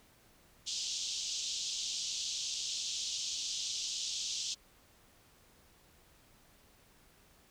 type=band-pass noise; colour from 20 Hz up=white; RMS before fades=-38 dBFS; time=0.66-4.55 s; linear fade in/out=20 ms; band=3000 to 6900 Hz; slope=48 dB/octave; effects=pink hiss -64 dBFS RMS until 7.5 s